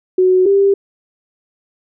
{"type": "tone pair in turn", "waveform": "sine", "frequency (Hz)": [370, 395.8], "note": ["F#4", "G4"], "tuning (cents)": [0, 17], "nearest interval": "minor second", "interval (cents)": 117, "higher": "second", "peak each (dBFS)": -8, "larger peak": "neither", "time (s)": [[0.18, 0.46], [0.46, 0.74]], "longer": "neither", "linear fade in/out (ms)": 5, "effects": []}